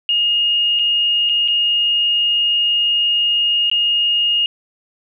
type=tone with dropouts; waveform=sine; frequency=2851 Hz; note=F7; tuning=35 cents sharp; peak=-13 dBFS; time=0.09-4.46 s; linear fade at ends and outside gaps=1 ms; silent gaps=0.79-0.794 / 1.291-1.295 / 1.478-1.483 / 3.699-3.714 s; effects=none